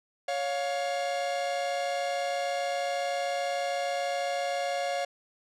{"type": "tone pair together", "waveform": "45% pulse", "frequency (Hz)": [558, 705.9], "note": ["C#5", "F5"], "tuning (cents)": [11, 18], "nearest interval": "major third", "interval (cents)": 407, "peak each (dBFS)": [-31, -31], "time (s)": [0.28, 5.05], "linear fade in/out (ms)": 5, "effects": ["low-pass 7000 Hz 12 dB/octave"]}